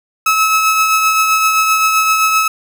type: tone with tremolo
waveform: 30% pulse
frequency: 1294 Hz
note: E6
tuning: 32 cents flat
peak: -6 dBFS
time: 0.26-2.48 s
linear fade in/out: 5 ms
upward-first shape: triangle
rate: 7.7 Hz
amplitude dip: 40%
effects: none